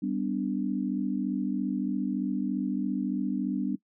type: chord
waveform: sine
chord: G major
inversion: none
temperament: equal with one note detuned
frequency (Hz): 196 / 250.5 / 293.7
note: G3 / B3 / D4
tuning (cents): 0 / +25 / 0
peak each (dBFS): -31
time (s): 0.02-3.76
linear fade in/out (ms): 10
effects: noise-tail reverb RT60 0.1 s tail -20 dB re dry